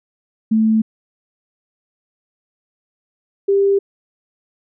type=tone pair in turn; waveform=sine; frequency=220 / 396.4 Hz; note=A3 / G4; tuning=0 / +19 cents; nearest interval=minor seventh; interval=1019 cents; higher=second; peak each=-11 dBFS; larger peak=neither; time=0.51-0.82 / 3.48-3.79 s; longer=neither; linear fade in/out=10 ms; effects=none